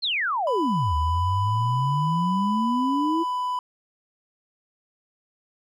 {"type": "exponential two-way sweep", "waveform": "sine", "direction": "down then up", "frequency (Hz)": [4400, 74.7, 339.3], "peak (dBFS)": -22, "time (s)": [0.02, 3.24], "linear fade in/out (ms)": 20, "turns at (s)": 0.95}
{"type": "tone", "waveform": "triangle", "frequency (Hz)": 996, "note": "B5", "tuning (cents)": 14, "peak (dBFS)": -22, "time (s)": [0.47, 3.59], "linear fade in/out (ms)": 2}
{"effects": []}